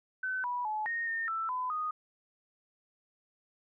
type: tone with pitch steps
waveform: sine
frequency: 1519 / 979 / 857 / 1855 / 1825 / 1327 / 1008 / 1240 Hz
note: F#6 / B5 / A5 / A#6 / A#6 / E6 / B5 / D#6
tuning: +45 / -15 / -46 / -9 / -37 / +11 / +35 / -6 cents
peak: -31 dBFS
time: 0.23-1.91 s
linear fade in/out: 5 ms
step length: 210 ms
effects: none